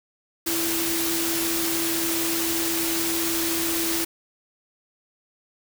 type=tone in noise; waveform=sine; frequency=332.4 Hz; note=E4; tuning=15 cents sharp; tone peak=-27 dBFS; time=0.46-4.05 s; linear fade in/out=10 ms; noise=white; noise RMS=-26 dBFS; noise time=0.46-4.05 s; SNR=-4 dB; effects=none